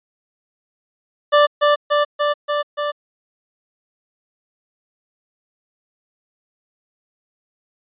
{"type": "tone with echo", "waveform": "25% pulse", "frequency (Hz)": 587.3, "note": "D5", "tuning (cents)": 0, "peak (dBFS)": -6, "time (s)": [1.32, 1.47], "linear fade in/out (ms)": 20, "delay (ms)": 290, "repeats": 5, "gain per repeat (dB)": -2, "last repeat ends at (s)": 2.92, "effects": ["resampled to 8000 Hz"]}